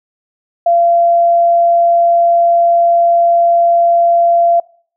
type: tone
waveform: sine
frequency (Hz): 685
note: F5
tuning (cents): -34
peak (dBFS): -7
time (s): 0.66-4.6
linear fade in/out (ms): 5
effects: noise-tail reverb RT60 0.5 s tail -23 dB re dry